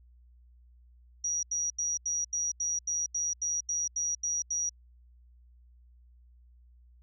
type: tone bursts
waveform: sine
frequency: 5770 Hz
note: F#8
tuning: 44 cents flat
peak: -28 dBFS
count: 13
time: 1.24-4.694 s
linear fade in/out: 5 ms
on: 190 ms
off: 82 ms
effects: added 60 Hz sine -55 dBFS peak until 7.02 s